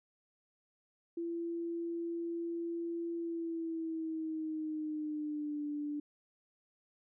sine tone with pitch glide, 337.9 to 294.2 Hz, E4 to D4, +43 to +3 cents, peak -35 dBFS, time 1.17-6 s, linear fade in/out 5 ms, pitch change -240 cents, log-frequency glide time 3.15-5.65 s, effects none

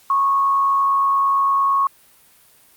sine tone with frequency modulation, 1100 Hz, C#6, 14 cents flat, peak -14 dBFS, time 0.1-1.87 s, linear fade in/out 2 ms, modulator 88.8 Hz, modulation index 0.33, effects white hiss -52 dBFS RMS until 2.76 s + Opus 48 kbps

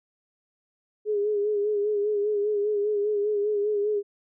sine tone with vibrato, 415.3 Hz, G#4, in tune, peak -22 dBFS, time 1.05-4.03 s, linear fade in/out 50 ms, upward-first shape sine, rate 5 Hz, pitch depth 47 cents each way, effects none

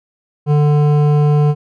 sine tone with hard clipping, 147.9 Hz, D3, 13 cents sharp, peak -11 dBFS, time 0.46-1.55 s, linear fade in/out 50 ms, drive 12 dB, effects none

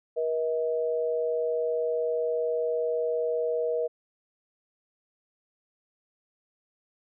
sine tone pair together, 477.5 / 637.4 Hz, A#4 / D#5, +42 / +42 cents, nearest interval perfect fourth, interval 500 cents, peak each -26 / -30 dBFS, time 0.16-3.88 s, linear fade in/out 20 ms, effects none

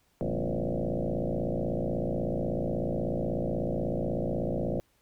sine tone with frequency modulation, 185 Hz, F#3, in tune, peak -27 dBFS, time 0.21-4.8 s, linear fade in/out 0 ms, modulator 56.3 Hz, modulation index 7.8, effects pink hiss -69 dBFS RMS until 5.01 s

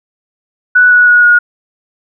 sine tone with pitch steps, 1480 / 1467.2 / 1454.6 / 1442 Hz, F#6 / F#6 / F#6 / F#6, 0 / -15 / -30 / -45 cents, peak -3 dBFS, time 0.75-1.39 s, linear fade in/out 10 ms, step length 160 ms, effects none

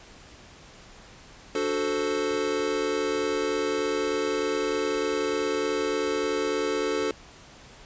square chord, D dominant seventh, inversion none, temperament equal, 293.7 / 370 / 440 / 523.3 Hz, D4 / F#4 / A4 / C5, 0 / 0 / 0 / 0 cents, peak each -33 / -32 / -28 / -34 dBFS, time 1.55-7.11 s, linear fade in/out 2 ms, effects pink hiss -49 dBFS RMS until 7.85 s + resampled to 16000 Hz

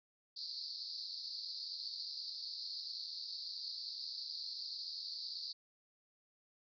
pink band-pass noise, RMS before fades -45 dBFS, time 0.36-5.53 s, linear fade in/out 10 ms, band 4200 to 4900 Hz, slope 96 dB/octave, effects none

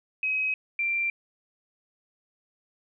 sine tone pair in turn, 2539 / 2362 Hz, D#7 / D7, +34 / +9 cents, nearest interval minor second, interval 125 cents, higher first, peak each -24 dBFS, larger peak neither, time 0.23-0.54 / 0.79-1.1 s, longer neither, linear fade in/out 2 ms, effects none

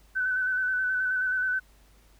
sine tone with vibrato, 1511 Hz, F#6, 36 cents sharp, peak -24 dBFS, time 0.15-1.6 s, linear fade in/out 20 ms, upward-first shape square, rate 9.4 Hz, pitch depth 23 cents each way, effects added 50 Hz sine -56 dBFS peak until 2.19 s + pink hiss -62 dBFS RMS until 2.19 s

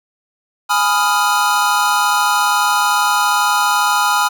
square chord, F half-diminished seventh, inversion first, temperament equal with one note detuned, 830.6 / 992.9 / 1244.5 / 1396.9 Hz, Ab5 / Cb6 / Eb6 / F6, 0 / +9 / 0 / 0 cents, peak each -19 dBFS, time 0.69-4.29 s, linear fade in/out 20 ms, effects none

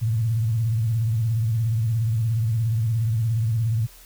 sine tone with vibrato, 112.9 Hz, A2, 45 cents sharp, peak -19 dBFS, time 0.01-3.87 s, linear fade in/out 20 ms, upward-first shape sine, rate 17 Hz, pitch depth 110 cents each way, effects added 41 Hz sine -49 dBFS peak until 4.05 s + white hiss -49 dBFS RMS until 4.05 s

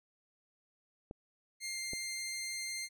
clicks, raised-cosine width 2 ms, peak -30 dBFS, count 2, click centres 1.111 / 1.934 s
15% pulse tone with pitch glide, 2114 to 2102 Hz, C7 to C7, +17 to +7 cents, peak -31 dBFS, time 1.6-2.89 s, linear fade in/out 50 ms, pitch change -10 cents, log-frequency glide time 1.73-1.78 s
effects none

